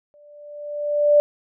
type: tone with exponential growth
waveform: sine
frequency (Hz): 588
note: D5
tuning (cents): +2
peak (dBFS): -9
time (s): 0.14-1.2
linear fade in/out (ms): 0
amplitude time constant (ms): 230
effects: none